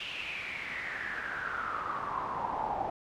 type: noise with band-pass filter sweep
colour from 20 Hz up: brown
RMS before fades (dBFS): -36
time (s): 0-2.9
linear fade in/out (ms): 5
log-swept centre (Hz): 2900 to 770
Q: 7
effects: none